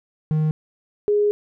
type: tone pair in turn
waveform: triangle / sine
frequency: 155 / 414.6 Hz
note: D#3 / G#4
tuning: -6 / -3 cents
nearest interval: octave + perfect fourth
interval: 1703 cents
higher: second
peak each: -15 dBFS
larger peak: neither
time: 0.31-0.51 / 1.08-1.31 s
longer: second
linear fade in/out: 0 ms
effects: none